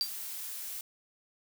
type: tone with exponential decay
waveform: sine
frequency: 4699 Hz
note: D8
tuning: in tune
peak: -23 dBFS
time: 0.01-0.12 s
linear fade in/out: 0 ms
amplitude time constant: 23 ms
type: noise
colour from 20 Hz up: blue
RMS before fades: -40 dBFS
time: 0.01-0.81 s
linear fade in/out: 2 ms
effects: none